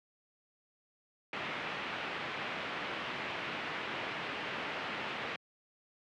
white low-pass noise, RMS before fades -39 dBFS, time 1.33-5.36 s, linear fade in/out 2 ms, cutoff 2800 Hz, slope 24 dB/octave, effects high-pass 150 Hz 12 dB/octave

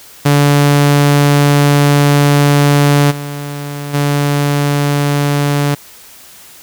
sawtooth tone with level steps, 144 Hz, D3, 34 cents flat, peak -3 / -17 / -7 dBFS, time 0.25-5.75 s, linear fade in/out 10 ms, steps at 3.1 / 3.93 s, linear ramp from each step 20 ms, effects white hiss -38 dBFS RMS until 6.62 s

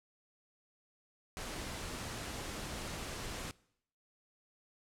pink noise, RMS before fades -42 dBFS, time 1.37-3.51 s, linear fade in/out 0 ms, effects noise-tail reverb RT60 0.7 s tail -22 dB re dry + low-pass 10000 Hz 12 dB/octave

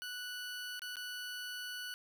20% pulse tone with dropouts, 1480 Hz, F#6, in tune, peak -36 dBFS, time 0.02-1.94 s, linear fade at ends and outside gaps 0 ms, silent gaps 0.794-0.819 / 0.957-0.968 s, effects none

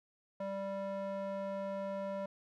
square tone with band-pass filter, 196 Hz, G3, in tune, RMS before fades -39 dBFS, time 0.4-2.26 s, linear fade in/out 5 ms, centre 660 Hz, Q 2, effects none

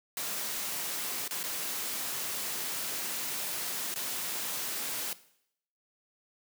white noise with dropouts, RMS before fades -35 dBFS, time 0.17-5.13 s, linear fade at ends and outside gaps 1 ms, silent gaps 1.278-1.309 / 1.431-1.438 / 3.941-3.959 s, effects noise-tail reverb RT60 0.7 s tail -17 dB re dry + high-pass 150 Hz 12 dB/octave

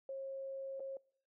sine tone with dropouts, 540 Hz, C#5, 45 cents flat, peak -40 dBFS, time 0.09-0.97 s, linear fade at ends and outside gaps 2 ms, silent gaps 0.797-0.803 s, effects noise-tail reverb RT60 0.6 s tail -25 dB re dry

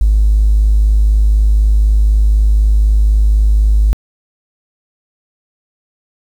triangle tone, 52 Hz, G#1, 3 cents sharp, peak -3 dBFS, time 0.01-3.93 s, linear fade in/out 0 ms, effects tanh soft clip ceiling -4 dBFS + 7-bit

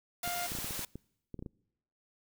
white noise, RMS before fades -39 dBFS, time 0.23-0.85 s, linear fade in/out 2 ms
sawtooth tone, 703 Hz, F5, 11 cents sharp, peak -32 dBFS, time 0.23-0.47 s, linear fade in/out 10 ms
clicks, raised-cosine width 3 ms, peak -29 dBFS, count 12, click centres 0.276 / 0.519 / 0.551 / 0.587 / 0.645 / 0.708 / 0.793 / 0.956 / 1.343 / 1.392 / 1.425 / 1.462 s
effects noise-tail reverb RT60 0.9 s tail -26 dB re dry

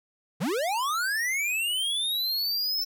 square linear sweep, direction up, 130 to 5340 Hz, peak -26 dBFS, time 0.4-2.85 s, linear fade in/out 20 ms, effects none

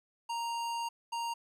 square tone bursts at uneven times, 932.3 Hz, A#5, in tune, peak -34 dBFS, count 2, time 0.29-0.89 / 1.12-1.34 s, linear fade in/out 10 ms, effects low-pass 10000 Hz 12 dB/octave + 12-bit

